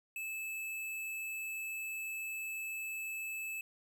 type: tone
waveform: square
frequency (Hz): 2614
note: E7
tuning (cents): -15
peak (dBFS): -39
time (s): 0.16-3.61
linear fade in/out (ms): 2
effects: none